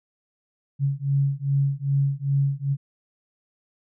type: beating tone pair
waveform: sine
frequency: 137.9 / 140.4 Hz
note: C#3 / C#3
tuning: -9 / +22 cents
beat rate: 2.5 Hz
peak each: -23 dBFS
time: 0.79-2.77 s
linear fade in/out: 50 ms
effects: none